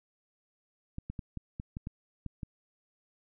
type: clicks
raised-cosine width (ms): 5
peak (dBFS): -25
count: 9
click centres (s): 0.984 / 1.1 / 1.192 / 1.373 / 1.599 / 1.769 / 1.871 / 2.263 / 2.432
effects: none